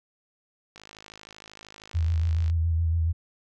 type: click train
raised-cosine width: 0.2 ms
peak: -27 dBFS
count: 93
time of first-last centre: 0.76-2.499 s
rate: 52.9 Hz
type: tone with vibrato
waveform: sine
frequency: 82.41 Hz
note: E2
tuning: in tune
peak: -21 dBFS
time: 1.94-3.13 s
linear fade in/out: 20 ms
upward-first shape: square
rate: 7.1 Hz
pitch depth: 31 cents each way
effects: none